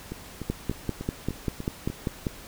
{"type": "two click trains", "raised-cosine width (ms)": 3, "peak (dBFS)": [-20, -13], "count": [7, 10], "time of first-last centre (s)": [[0.12, 1.9], [0.5, 2.268]], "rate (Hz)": [3.37, 5.09], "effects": ["pink hiss -45 dBFS RMS until 2.47 s"]}